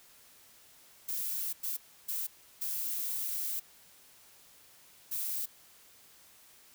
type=noise bursts at uneven times; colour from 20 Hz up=violet; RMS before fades=-35 dBFS; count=5; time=1.08-1.53 / 1.63-1.77 / 2.08-2.27 / 2.61-3.6 / 5.11-5.46 s; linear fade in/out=10 ms; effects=white hiss -59 dBFS RMS until 6.74 s